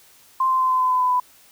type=tone with pitch steps; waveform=sine; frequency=1046.5 / 1039.3 / 1032.1 / 1025 / 1017.9 / 1010.9 / 1003.9 / 996.9 Hz; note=C6 / C6 / C6 / C6 / C6 / B5 / B5 / B5; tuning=0 / -12 / -24 / -36 / -48 / +40 / +28 / +16 cents; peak=-16 dBFS; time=0.4-1.2 s; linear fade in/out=5 ms; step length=100 ms; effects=white hiss -52 dBFS RMS until 1.51 s